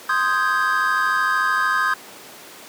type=chord; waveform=triangle; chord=Ab major seventh; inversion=first; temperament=equal; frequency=1046.5 / 1244.5 / 1568 / 1661.2 Hz; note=C6 / Eb6 / G6 / Ab6; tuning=0 / 0 / 0 / 0 cents; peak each=-22 / -20 / -20 / -23 dBFS; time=0.09-1.94 s; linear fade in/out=5 ms; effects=pink hiss -40 dBFS RMS until 2.68 s + high-pass 300 Hz 12 dB/octave